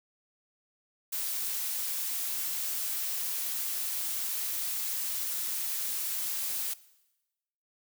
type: noise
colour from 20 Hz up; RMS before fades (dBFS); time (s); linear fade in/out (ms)
blue; -33; 1.12-6.74; 10
effects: noise-tail reverb RT60 1.0 s tail -19 dB re dry